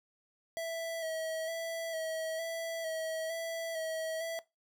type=tone with vibrato; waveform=square; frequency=651 Hz; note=E5; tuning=22 cents flat; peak=-35 dBFS; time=0.57-4.39 s; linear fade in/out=0 ms; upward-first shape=square; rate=1.1 Hz; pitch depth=24 cents each way; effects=noise-tail reverb RT60 0.2 s tail -19 dB re dry